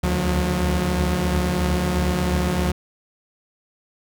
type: tone cluster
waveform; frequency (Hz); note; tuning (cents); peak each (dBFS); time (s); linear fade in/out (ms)
sawtooth; 70.9 / 73.9 / 82.1 / 180; C#2 / D2 / E2 / F#3; +40 / +11 / -6 / -47; -26 / -19 / -27 / -18; 0.03-2.72; 10
effects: none